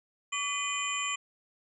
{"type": "tone cluster", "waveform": "sine", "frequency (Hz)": [1148, 2014, 2456, 3054, 7250], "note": ["D6", "B6", "D#7", "G7", "A#8"], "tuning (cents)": [-40, 33, -23, -46, -49], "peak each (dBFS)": [-35, -40, -35, -37, -36], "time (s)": [0.32, 1.16], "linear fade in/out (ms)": 10, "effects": []}